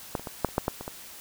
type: clicks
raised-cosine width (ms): 1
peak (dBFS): -13 / -26 / -20 / -8 / -30 / -9 / -11 / -22 / -20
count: 9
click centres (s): 0.152 / 0.196 / 0.272 / 0.447 / 0.488 / 0.581 / 0.681 / 0.81 / 0.879
effects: white hiss -45 dBFS RMS until 1.2 s